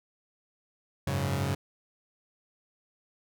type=chord; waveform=sawtooth; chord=F# suspended second; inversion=none; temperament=equal; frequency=92.5 / 103.83 / 138.59 Hz; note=F#2 / G#2 / C#3; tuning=0 / 0 / 0 cents; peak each=-28 / -30 / -26 dBFS; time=1.07-1.55 s; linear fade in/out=5 ms; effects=none